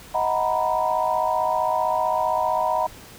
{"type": "chord", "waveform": "sine", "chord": "B major seventh", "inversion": "first", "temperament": "equal with one note detuned", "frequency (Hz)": [630.6, 740, 932.3, 987.8], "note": ["D#5", "F#5", "A#5", "B5"], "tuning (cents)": [23, 0, 0, 0], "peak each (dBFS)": -25, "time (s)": [0.14, 2.87], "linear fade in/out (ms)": 10, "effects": ["pink hiss -44 dBFS RMS until 3.18 s"]}